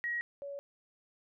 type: tone pair in turn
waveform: sine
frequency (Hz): 1900 / 563.5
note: A#6 / C#5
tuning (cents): +33 / +28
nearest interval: octave + major sixth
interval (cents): 2105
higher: first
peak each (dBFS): -32 / -39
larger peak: first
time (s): 0.04-0.21 / 0.42-0.59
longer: neither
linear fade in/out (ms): 0
effects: none